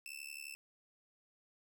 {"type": "tone with amplitude modulation", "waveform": "sawtooth", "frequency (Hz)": 2648, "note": "E7", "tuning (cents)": 7, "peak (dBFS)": -38, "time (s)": [0.06, 0.55], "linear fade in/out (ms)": 0, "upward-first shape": "sine", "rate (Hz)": 71.5, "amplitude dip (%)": 100, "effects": []}